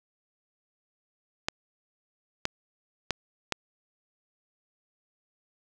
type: clicks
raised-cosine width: 0.2 ms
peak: -9 dBFS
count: 4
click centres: 1.485 / 2.454 / 3.107 / 3.523 s
effects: none